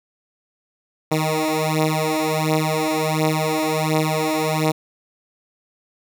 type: beating tone pair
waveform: 10% pulse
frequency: 155.56 / 156.96 Hz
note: D#3 / D#3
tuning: 0 / +15 cents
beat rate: 1.4 Hz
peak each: -13 dBFS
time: 1.11-4.72 s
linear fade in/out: 10 ms
effects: none